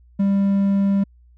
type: tone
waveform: triangle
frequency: 197.8 Hz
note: G3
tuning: 16 cents sharp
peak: -13 dBFS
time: 0.19-1.04 s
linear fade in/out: 10 ms
effects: added 60 Hz sine -48 dBFS peak until 1.37 s